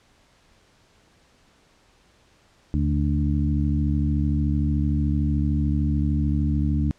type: harmonic tone with a mistuned harmonic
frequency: 73.42 Hz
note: D2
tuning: in tune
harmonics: 1 / 2 / 3 / 4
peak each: -22 / -25 / -27 / -28 dBFS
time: 2.74-6.91 s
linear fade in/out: 0 ms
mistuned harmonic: 1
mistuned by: +77 cents
effects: pink hiss -59 dBFS RMS until 6.98 s + low-pass 7000 Hz 12 dB/octave